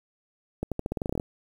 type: accelerating click train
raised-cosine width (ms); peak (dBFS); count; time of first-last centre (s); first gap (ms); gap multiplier
2; -15; 13; 0.63-1.199; 87; 0.88
effects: 8-bit